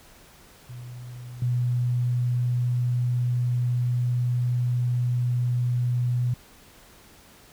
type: tone with level steps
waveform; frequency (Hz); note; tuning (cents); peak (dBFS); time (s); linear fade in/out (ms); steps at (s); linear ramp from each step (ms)
sine; 122.7; B2; -11; -36 / -21; 0.69-6.34; 5; 1.42; 2
effects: pink hiss -52 dBFS RMS until 7.52 s